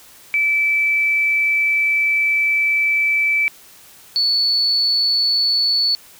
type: tone pair in turn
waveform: sine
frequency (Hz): 2315 / 4443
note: D7 / C#8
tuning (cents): -25 / +3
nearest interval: major seventh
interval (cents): 1128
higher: second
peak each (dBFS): -14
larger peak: neither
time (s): 0.34-3.48 / 4.16-5.95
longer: first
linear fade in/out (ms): 0
effects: white hiss -45 dBFS RMS until 6.19 s